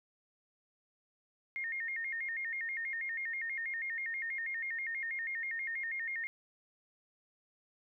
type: tone with vibrato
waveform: sine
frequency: 1975.5 Hz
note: B6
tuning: in tune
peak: -35 dBFS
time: 1.56-6.27 s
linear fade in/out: 0 ms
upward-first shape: square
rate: 6.2 Hz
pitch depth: 130 cents each way
effects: none